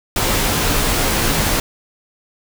pink noise with comb filter, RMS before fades -17 dBFS, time 0.16-1.6 s, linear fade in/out 2 ms, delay 16 ms, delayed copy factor -0.5, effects none

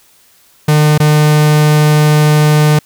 45% pulse tone with dropouts, 151.1 Hz, D3, 50 cents sharp, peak -6 dBFS, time 0.68-2.79 s, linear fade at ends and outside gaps 5 ms, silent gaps 0.979-1 s, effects white hiss -48 dBFS RMS until 2.85 s

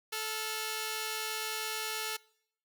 5% pulse tone pair together, 436.9 / 1400 Hz, A4 / F6, -12 / +4 cents, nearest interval octave + minor sixth, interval 2016 cents, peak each -24 / -28 dBFS, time 0.12-2.17 s, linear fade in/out 10 ms, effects noise-tail reverb RT60 0.7 s tail -23 dB re dry

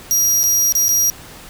sawtooth tone with dropouts, 5730 Hz, F8, 44 cents sharp, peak -10 dBFS, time 0.11-1.1 s, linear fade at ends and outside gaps 0 ms, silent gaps 0.432-0.438 / 0.723-0.752 / 0.883-0.89 s, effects pink hiss -38 dBFS RMS until 1.49 s

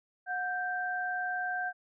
sine tone pair together, 728.1 / 1568 Hz, F#5 / G6, -28 / 0 cents, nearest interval octave + minor second, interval 1328 cents, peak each -34 / -33 dBFS, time 0.26-1.73 s, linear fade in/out 50 ms, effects none

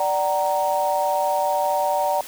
sine chord, D augmented, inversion none, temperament equal with one note detuned, 587.3 / 757.7 / 932.3 Hz, D5 / F#5 / A#5, 0 / +41 / 0 cents, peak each -23 dBFS, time 0-2.21 s, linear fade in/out 2 ms, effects white hiss -38 dBFS RMS until 2.27 s

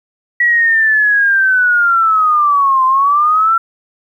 sine linear two-way sweep, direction down then up, 1936 to 1033 to 1361 Hz, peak -8 dBFS, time 0.4-3.58 s, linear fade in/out 5 ms, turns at 2.85 s, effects 8-bit

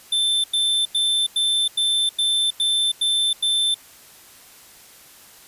square tone bursts, 3546 Hz, A7, 13 cents sharp, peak -18 dBFS, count 9, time 0.12-3.744 s, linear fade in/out 5 ms, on 320 ms, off 93 ms, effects white hiss -47 dBFS RMS until 5.47 s + resampled to 32000 Hz

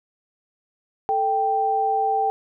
sine tone pair together, 440 / 784 Hz, A4 / G5, 0 / 0 cents, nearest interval minor seventh, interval 1000 cents, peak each -26 / -19 dBFS, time 1.09-2.3 s, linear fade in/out 0 ms, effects none

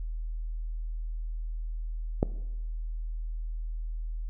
click, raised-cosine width 2 ms, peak -10 dBFS, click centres 2.229 s, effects noise-tail reverb RT60 1.0 s tail -18 dB re dry + added 40 Hz sine -31 dBFS peak until 4.29 s

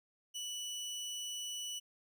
25% pulse tone, 2960 Hz, F#7, in tune, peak -36 dBFS, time 0.34-1.8 s, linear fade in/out 20 ms, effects none

